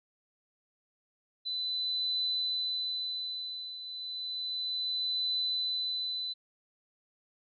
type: tone with tremolo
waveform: sine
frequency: 4007 Hz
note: B7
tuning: 24 cents sharp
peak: -28 dBFS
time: 1.45-6.34 s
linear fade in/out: 20 ms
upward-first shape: triangle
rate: 0.32 Hz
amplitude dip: 75%
effects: none